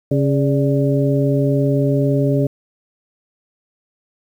harmonic tone with a mistuned harmonic, 137.9 Hz, C#3, 9 cents flat, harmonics 1 / 2 / 3 / 4, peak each -16 / -19 / -21 / -22 dBFS, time 0.11-2.47 s, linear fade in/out 5 ms, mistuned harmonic 4, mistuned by +95 cents, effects 8-bit

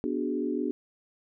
sine chord, G# half-diminished seventh, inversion first, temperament equal, 246.9 / 293.7 / 370 / 415.3 Hz, B3 / D4 / F#4 / G#4, 0 / 0 / 0 / 0 cents, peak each -32 / -31 / -33 / -35 dBFS, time 0.04-0.71 s, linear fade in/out 0 ms, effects none

